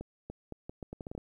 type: accelerating click train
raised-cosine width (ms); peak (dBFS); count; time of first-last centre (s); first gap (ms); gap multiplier
2; -27; 11; 0.01-1.178; 290; 0.77
effects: 11-bit